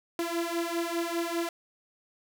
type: beating tone pair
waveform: sawtooth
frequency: 336 / 341 Hz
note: E4 / F4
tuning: +33 / -41 cents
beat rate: 5 Hz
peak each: -28 dBFS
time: 0.19-1.49 s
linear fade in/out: 2 ms
effects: none